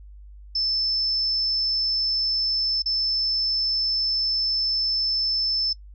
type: tone with dropouts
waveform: sine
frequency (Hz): 5274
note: E8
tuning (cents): 0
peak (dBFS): -21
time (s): 0.55-5.73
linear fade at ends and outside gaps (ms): 5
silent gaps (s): 2.822-2.858
effects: noise-tail reverb RT60 0.1 s tail -21 dB re dry + added 50 Hz sine -41 dBFS peak until 5.94 s